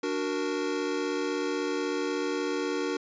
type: chord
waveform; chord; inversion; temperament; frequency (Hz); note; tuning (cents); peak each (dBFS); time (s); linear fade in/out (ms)
square; D augmented; none; equal; 293.7 / 370 / 466.2; D4 / F#4 / A#4; 0 / 0 / 0; -33; 0.03-2.97; 5
effects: resampled to 16000 Hz